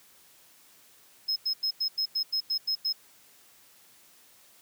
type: tone bursts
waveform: triangle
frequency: 5150 Hz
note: E8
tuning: 41 cents flat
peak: -24 dBFS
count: 10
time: 1.28-2.928 s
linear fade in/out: 10 ms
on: 82 ms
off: 92 ms
effects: white hiss -58 dBFS RMS until 4.61 s + high-pass 80 Hz 12 dB/octave